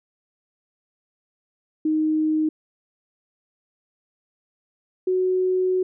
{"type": "tone pair in turn", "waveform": "sine", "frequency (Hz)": [311.1, 370], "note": ["D#4", "F#4"], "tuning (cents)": [0, 0], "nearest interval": "minor third", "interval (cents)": 300, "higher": "second", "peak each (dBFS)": -18, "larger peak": "neither", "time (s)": [[1.85, 2.49], [5.07, 5.83]], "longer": "second", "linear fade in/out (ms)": 5, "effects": []}